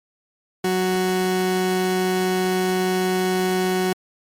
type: tone pair together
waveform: 30% pulse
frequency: 185 / 370 Hz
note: F#3 / F#4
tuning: 0 / 0 cents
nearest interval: octave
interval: 1200 cents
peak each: -20 dBFS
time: 0.64-3.93 s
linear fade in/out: 5 ms
effects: MP3 64 kbps